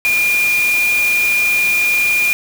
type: tone in noise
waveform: sine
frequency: 2416 Hz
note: D7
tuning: 48 cents sharp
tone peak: -12 dBFS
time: 0.05-2.33 s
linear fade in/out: 0 ms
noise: white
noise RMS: -24 dBFS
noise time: 0.05-2.33 s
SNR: +9 dB
effects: none

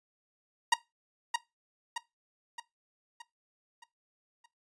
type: tone with echo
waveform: sawtooth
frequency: 943 Hz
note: A#5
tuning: 20 cents sharp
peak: -16 dBFS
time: 0.72-0.74 s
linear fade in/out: 5 ms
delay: 620 ms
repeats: 6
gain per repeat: -6 dB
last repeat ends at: 4.46 s
effects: noise-tail reverb RT60 0.2 s tail -18 dB re dry + resampled to 22050 Hz

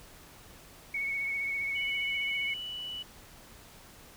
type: tone with vibrato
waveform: sine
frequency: 2217 Hz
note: C#7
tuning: in tune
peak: -30 dBFS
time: 0.94-2.54 s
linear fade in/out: 5 ms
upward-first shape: triangle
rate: 15 Hz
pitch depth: 28 cents each way
type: tone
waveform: sine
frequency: 2960 Hz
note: F#7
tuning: in tune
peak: -36 dBFS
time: 1.75-3.03 s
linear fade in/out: 10 ms
effects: pink hiss -53 dBFS RMS until 4.16 s

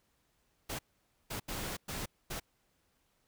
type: noise bursts at uneven times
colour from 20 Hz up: pink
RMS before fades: -39 dBFS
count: 5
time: 0.69-0.79 / 1.3-1.4 / 1.48-1.77 / 1.88-2.06 / 2.3-2.4 s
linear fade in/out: 10 ms
effects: pink hiss -75 dBFS RMS until 3.27 s

